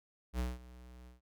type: tone with ADSR envelope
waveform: square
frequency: 61.74 Hz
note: B1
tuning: in tune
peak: -32 dBFS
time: 0.33-1.21 s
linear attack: 62 ms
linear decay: 190 ms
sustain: -20 dB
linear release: 140 ms
effects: none